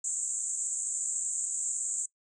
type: band-pass noise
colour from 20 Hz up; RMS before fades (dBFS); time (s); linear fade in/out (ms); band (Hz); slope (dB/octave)
pink; -33; 0.04-2.06; 5; 7000 to 8200; 96
effects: noise-tail reverb RT60 0.1 s tail -22 dB re dry